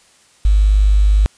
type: tone with quantisation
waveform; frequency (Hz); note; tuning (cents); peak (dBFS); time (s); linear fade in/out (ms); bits
sine; 50.9; G#1; -34; -8; 0.45-1.26; 0; 6
effects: white hiss -51 dBFS RMS until 1.37 s + resampled to 22050 Hz